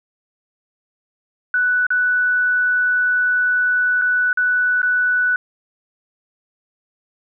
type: tone with dropouts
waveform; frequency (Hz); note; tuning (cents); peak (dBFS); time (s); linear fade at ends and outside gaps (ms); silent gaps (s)
sine; 1485; F#6; +6; -14; 1.54-5.36; 2; 1.867-1.904 / 4.015-4.019 / 4.33-4.373 / 4.818-4.829
effects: none